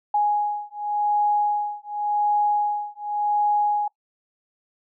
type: beating tone pair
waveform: sine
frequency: 830.6 / 831.49 Hz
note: G#5 / G#5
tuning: 0 / +2 cents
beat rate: 0.89 Hz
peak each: -23 dBFS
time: 0.14-3.88 s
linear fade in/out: 5 ms
effects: noise-tail reverb RT60 0.1 s tail -23 dB re dry

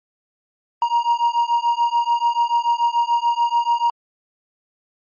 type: beating tone pair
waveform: triangle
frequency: 940 / 946.9 Hz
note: A#5 / A#5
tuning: +14 / +27 cents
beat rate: 6.9 Hz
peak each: -17 dBFS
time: 0.82-3.9 s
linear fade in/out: 2 ms
effects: MP3 32 kbps

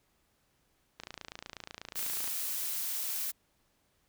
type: click train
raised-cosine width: 0.2 ms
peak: -24 dBFS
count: 37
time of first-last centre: 1-2.277 s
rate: 28.2 Hz
type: noise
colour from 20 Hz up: blue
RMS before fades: -35 dBFS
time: 1.95-3.32 s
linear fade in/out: 20 ms
effects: pink hiss -73 dBFS RMS until 4.08 s

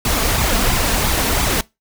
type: noise with flanger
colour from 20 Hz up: pink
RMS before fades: -17 dBFS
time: 0.05-1.61 s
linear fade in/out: 2 ms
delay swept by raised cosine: 0.82 to 4.52 ms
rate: 2.9 Hz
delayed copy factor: +0.6
effects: noise-tail reverb RT60 0.2 s tail -21 dB re dry

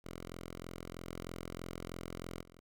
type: tone with level steps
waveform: 5% pulse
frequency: 43.14 Hz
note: F1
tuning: 20 cents flat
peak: -33 / -31 / -46 dBFS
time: 0.04-2.6 s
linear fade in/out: 10 ms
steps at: 1.06 / 2.41 s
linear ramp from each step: 20 ms
effects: none

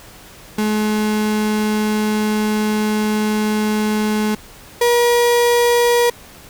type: tone pair in turn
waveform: 35% pulse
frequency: 213.2 / 478.6 Hz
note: G#3 / A#4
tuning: +46 / +46 cents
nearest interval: octave + major second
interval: 1400 cents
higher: second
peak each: -14 / -10 dBFS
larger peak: second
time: 0.58-4.35 / 4.81-6.1 s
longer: first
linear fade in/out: 5 ms
effects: pink hiss -41 dBFS RMS until 6.49 s

